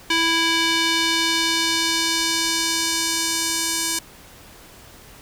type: tone with band-pass filter sweep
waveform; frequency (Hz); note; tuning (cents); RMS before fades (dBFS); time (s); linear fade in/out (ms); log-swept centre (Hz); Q
square; 329.6; E4; 0; -21; 0.1-3.99; 5; 3000 to 7700; 1.1
effects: pink hiss -45 dBFS RMS until 5.21 s